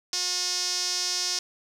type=tone with band-pass filter; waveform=sawtooth; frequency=360 Hz; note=F#4; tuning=47 cents flat; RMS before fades=-28 dBFS; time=0.13-1.39 s; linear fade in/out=2 ms; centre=5400 Hz; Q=5; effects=9-bit